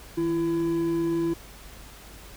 triangle tone pair together, 161 / 335.5 Hz, E3 / E4, -41 / +31 cents, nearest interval octave + minor second, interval 1272 cents, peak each -32 / -21 dBFS, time 0.17-1.34 s, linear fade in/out 10 ms, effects added 50 Hz sine -47 dBFS peak until 2.36 s + pink hiss -47 dBFS RMS until 2.36 s

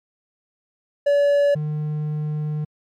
triangle tone pair in turn, 572 / 151.5 Hz, D5 / D#3, -46 / -46 cents, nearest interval octave + major seventh, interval 2300 cents, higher first, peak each -12 / -20 dBFS, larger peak first, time 1.06-1.55 / 1.55-2.65 s, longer second, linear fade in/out 10 ms, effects MP3 96 kbps

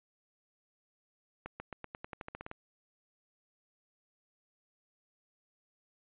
accelerating click train, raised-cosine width 0.5 ms, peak -26 dBFS, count 13, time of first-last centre 1.46-2.514 s, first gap 140 ms, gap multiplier 0.91, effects resampled to 8000 Hz

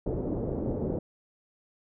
white low-pass noise, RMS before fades -31 dBFS, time 0.06-0.99 s, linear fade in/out 5 ms, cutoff 480 Hz, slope 24 dB/octave, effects none

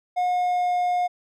triangle tone with pitch glide, 721 to 716 Hz, F#5 to F5, -45 to +43 cents, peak -18 dBFS, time 0.16-1.08 s, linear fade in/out 20 ms, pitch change -12 cents, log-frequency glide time 0.27-0.74 s, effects none

